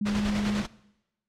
sine tone, 206.7 Hz, G#3, 8 cents flat, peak -25 dBFS, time 0.01-0.62 s, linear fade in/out 5 ms
pink noise with tremolo, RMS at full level -31 dBFS, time 0.05-0.67 s, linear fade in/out 20 ms, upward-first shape square, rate 10 Hz, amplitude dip 40%
effects noise-tail reverb RT60 0.9 s tail -20 dB re dry + low-pass 5000 Hz 12 dB/octave

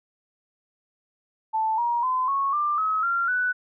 sine tone with pitch steps, 880 / 948.6 / 1022.6 / 1102.3 / 1188.3 / 1281 / 1380.9 / 1488.6 Hz, A5 / A#5 / C6 / C#6 / D6 / E6 / F6 / F#6, 0 / +30 / -40 / -10 / +20 / -50 / -20 / +10 cents, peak -21 dBFS, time 1.53-3.53 s, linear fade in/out 20 ms, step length 250 ms, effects none

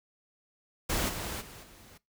pink noise with level steps, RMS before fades -30 / -37 / -48 / -54 dBFS, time 0.89-1.98 s, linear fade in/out 10 ms, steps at 1.08 / 1.4 / 1.62 s, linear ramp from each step 20 ms, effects noise-tail reverb RT60 0.2 s tail -21 dB re dry

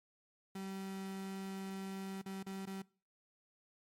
35% pulse tone with dropouts, 192.8 Hz, G3, 28 cents flat, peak -40 dBFS, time 0.55-2.82 s, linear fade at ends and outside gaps 5 ms, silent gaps 2.217-2.259 / 2.429-2.464 / 2.656-2.671 s, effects noise-tail reverb RT60 0.4 s tail -22 dB re dry + MP3 64 kbps

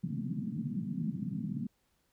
white band-pass noise, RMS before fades -36 dBFS, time 0.03-1.67 s, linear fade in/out 5 ms, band 130 to 240 Hz, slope 48 dB/octave, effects pink hiss -75 dBFS RMS until 2.12 s

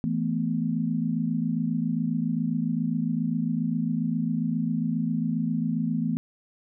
sine chord, E suspended fourth, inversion none, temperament just, 164.81 / 219.8 / 247.2 Hz, E3 / A3 / B3, 0 / -2 / +2 cents, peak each -28 dBFS, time 0.04-6.17 s, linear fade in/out 0 ms, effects none

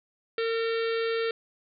harmonic tone with a mistuned harmonic, 455.4 Hz, A#4, 40 cents flat, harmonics 1 / 3 / 4 / 5 / 6 / 7 / 8 / 9 / 10, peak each -26 / -36 / -38 / -40 / -42 / -43 / -44 / -45 / -46 dBFS, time 0.38-1.31 s, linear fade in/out 2 ms, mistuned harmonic 9, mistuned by -38 cents, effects none

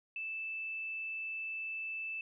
sine tone, 2637 Hz, E7, in tune, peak -37 dBFS, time 0.16-2.21 s, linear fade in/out 2 ms, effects none

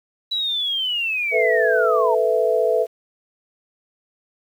sine linear sweep, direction down, 3951 to 869 Hz, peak -20 dBFS, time 0.31-2.15 s, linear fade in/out 10 ms
sine chord, A suspended second, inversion none, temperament just, 440 / 495 / 660 Hz, A4 / B4 / E5, 0 / +4 / +2 cents, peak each -20 dBFS, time 1.31-2.87 s, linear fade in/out 50 ms
effects 8-bit

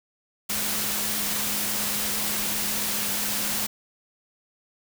sine tone in noise, 207.7 Hz, G#3, in tune, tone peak -38 dBFS, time 0.49-3.67 s, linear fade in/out 10 ms, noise white, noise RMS -27 dBFS, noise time 0.49-3.67 s, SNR -14 dB, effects none

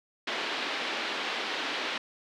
white band-pass noise, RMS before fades -33 dBFS, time 0.27-1.98 s, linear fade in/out 5 ms, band 250 to 3700 Hz, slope 24 dB/octave, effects none

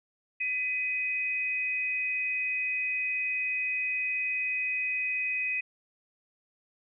sine tone pair together, 2005 / 2514 Hz, B6 / D#7, +26 / +17 cents, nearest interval major third, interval 391 cents, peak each -36 / -28 dBFS, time 0.4-5.61 s, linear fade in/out 10 ms, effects none

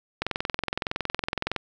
click train, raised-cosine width 0.3 ms, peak -10 dBFS, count 30, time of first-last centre 0.22-1.563 s, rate 21.6 Hz, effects none

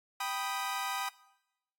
sawtooth chord, G augmented, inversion none, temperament equal, 784 / 987.8 / 1244.5 Hz, G5 / B5 / D#6, 0 / 0 / 0 cents, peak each -34 dBFS, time 0.2-1.09 s, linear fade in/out 5 ms, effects noise-tail reverb RT60 0.9 s tail -20 dB re dry + AAC 64 kbps

